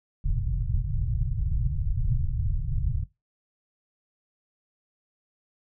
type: low-pass noise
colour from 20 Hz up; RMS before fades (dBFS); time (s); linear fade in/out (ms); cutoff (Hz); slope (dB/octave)
pink; -26; 0.24-3.04; 10; 150; 96
effects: noise-tail reverb RT60 0.2 s tail -17 dB re dry